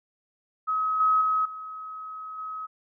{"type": "tone with level steps", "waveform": "sine", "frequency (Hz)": 1275, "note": "D#6", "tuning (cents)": 42, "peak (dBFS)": [-23, -18, -21, -35, -32], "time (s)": [0.67, 2.67], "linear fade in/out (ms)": 20, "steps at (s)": [1, 1.21, 1.45, 2.38], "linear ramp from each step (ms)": 5, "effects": []}